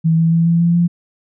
sine tone with pitch steps, 162.4 / 164.38 / 166.39 / 168.42 / 170.47 / 172.55 Hz, E3 / E3 / E3 / E3 / F3 / F3, -26 / -5 / +16 / +37 / -42 / -21 cents, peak -10 dBFS, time 0.04-0.88 s, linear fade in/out 20 ms, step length 140 ms, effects none

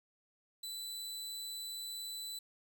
sawtooth tone, 3989 Hz, B7, 17 cents sharp, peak -38 dBFS, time 0.63-2.39 s, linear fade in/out 5 ms, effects 11-bit

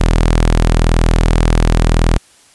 sawtooth tone, 40.9 Hz, E1, 13 cents flat, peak -5 dBFS, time 0-2.18 s, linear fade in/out 10 ms, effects white hiss -47 dBFS RMS until 2.54 s + resampled to 24000 Hz

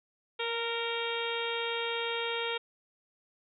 harmonic tone with a mistuned harmonic, 462.8 Hz, A#4, 13 cents flat, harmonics 1 / 2 / 3 / 4 / 5 / 6 / 7 / 8, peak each -35 / -39 / -40 / -43 / -39 / -41 / -39 / -41 dBFS, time 0.39-2.58 s, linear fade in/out 10 ms, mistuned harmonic 1, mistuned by +16 cents, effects none

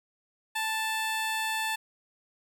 15% pulse tone, 880 Hz, A5, in tune, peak -22 dBFS, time 0.55-1.76 s, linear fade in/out 10 ms, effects 10-bit

